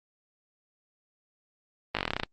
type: slowing click train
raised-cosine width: 0.3 ms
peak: -11 dBFS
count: 12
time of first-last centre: 1.95-2.234 s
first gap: 18 ms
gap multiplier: 1.07
effects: Opus 24 kbps